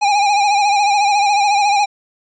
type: tone with vibrato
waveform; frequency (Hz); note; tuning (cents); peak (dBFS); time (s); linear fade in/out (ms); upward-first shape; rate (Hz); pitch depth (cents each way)
square; 815; G#5; -33; -12; 0.01-1.86; 20; sine; 14; 56
effects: resampled to 16000 Hz